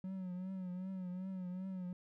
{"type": "tone with vibrato", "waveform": "triangle", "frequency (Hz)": 185, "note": "F#3", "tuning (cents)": 0, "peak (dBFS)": -38, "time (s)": [0.04, 1.93], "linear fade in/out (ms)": 2, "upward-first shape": "triangle", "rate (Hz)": 2.6, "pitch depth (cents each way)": 69, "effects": []}